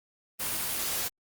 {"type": "noise", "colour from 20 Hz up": "white", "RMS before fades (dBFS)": -31, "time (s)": [0.39, 1.09], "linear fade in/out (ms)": 20, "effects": ["Opus 24 kbps"]}